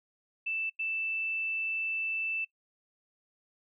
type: tone bursts at uneven times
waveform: sine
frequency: 2649 Hz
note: E7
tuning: 8 cents sharp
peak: -30 dBFS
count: 2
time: 0.46-0.7 / 0.79-2.45 s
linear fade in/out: 10 ms
effects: noise-tail reverb RT60 0.1 s tail -21 dB re dry